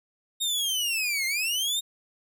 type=linear two-way sweep; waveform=sawtooth; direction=down then up; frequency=3729 to 2076 to 3729 Hz; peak=-22 dBFS; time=0.4-1.81 s; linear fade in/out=20 ms; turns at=1.26 s; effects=none